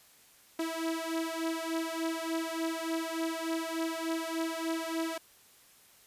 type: beating tone pair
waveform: sawtooth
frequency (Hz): 325 / 328.4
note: E4 / E4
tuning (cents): -24 / -6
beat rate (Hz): 3.4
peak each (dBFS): -31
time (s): 0.59-5.18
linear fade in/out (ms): 5
effects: white hiss -60 dBFS RMS until 6.06 s + resampled to 32000 Hz